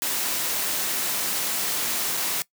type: noise with dropouts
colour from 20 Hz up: white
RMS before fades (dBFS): -26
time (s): 0.02-2.42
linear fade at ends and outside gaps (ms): 0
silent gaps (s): 2.169-2.173
effects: noise-tail reverb RT60 0.1 s tail -20 dB re dry + high-pass 150 Hz 12 dB/octave